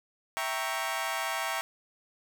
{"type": "chord", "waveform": "20% pulse", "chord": "E diminished seventh", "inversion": "none", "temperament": "equal", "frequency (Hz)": [659.3, 784, 932.3, 1108.7], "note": ["E5", "G5", "Bb5", "Db6"], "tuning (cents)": [0, 0, 0, 0], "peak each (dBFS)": -31, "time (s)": [0.37, 1.61], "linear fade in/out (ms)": 0, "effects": []}